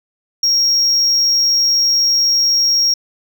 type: tone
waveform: sine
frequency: 5588 Hz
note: F8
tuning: in tune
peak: -8 dBFS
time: 0.43-2.94 s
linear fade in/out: 5 ms
effects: tanh soft clip ceiling -10 dBFS